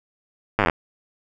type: slowing click train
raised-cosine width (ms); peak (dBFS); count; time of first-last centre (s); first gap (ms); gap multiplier
0.5; -3; 11; 0.59-0.698; 9; 1.04
effects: none